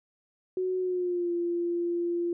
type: tone with pitch glide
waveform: sine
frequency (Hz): 370 to 345.2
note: F#4 to F4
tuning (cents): 0 to -20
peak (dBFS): -26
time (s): 0.57-2.33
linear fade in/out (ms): 2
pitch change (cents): -120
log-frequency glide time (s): 0.79-1.32
effects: none